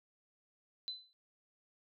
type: tone with exponential decay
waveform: sine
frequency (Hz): 4022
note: B7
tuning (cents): +31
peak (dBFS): -35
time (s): 0.88-1.13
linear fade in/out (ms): 0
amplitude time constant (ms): 54
effects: none